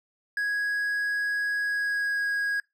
triangle tone with pitch glide, 1660 to 1646.6 Hz, G#6 to G#6, -1 to -15 cents, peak -23 dBFS, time 0.37-2.6 s, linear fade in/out 2 ms, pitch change -14 cents, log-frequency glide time 1.61-2.29 s, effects noise-tail reverb RT60 0.2 s tail -24 dB re dry

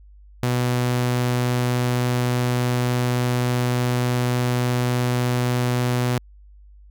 sawtooth tone, 123.47 Hz, B2, in tune, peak -15 dBFS, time 0.43-6.18 s, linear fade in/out 0 ms, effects added 50 Hz sine -44 dBFS peak until 6.9 s

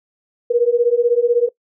sine beating tone pair, 469.7 / 485.7 Hz, A#4 / B4, +13 / -29 cents, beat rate 16 Hz, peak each -15 dBFS, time 0.5-1.49 s, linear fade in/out 10 ms, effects noise-tail reverb RT60 0.1 s tail -20 dB re dry

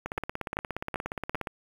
two click trains, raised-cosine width 0.5 ms, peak -14 / -17 dBFS, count 4 / 25, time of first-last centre 0.18-1.347 / 0.06-1.472 s, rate 2.57 / 17 Hz, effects 7-bit

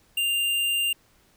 sine tone with hard clipping, 2793 Hz, F7, 1 cent flat, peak -23 dBFS, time 0.17-0.93 s, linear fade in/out 5 ms, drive 18 dB, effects pink hiss -61 dBFS RMS until 1.36 s

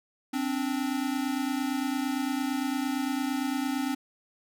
square tone pair together, 261.6 / 290.4 Hz, C4 / D4, 0 / -19 cents, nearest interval major second, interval 181 cents, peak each -30 / -32 dBFS, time 0.33-3.95 s, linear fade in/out 10 ms, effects none

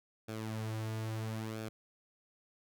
sawtooth tone with flanger, 110.2 Hz, A2, 3 cents sharp, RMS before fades -39 dBFS, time 0.28-1.69 s, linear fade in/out 10 ms, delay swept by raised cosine 1 to 5.3 ms, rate 0.75 Hz, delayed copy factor -0.6, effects none

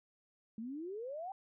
sine exponential sweep, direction up, 213.4 to 799 Hz, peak -40 dBFS, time 0.58-1.32 s, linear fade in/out 2 ms, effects none

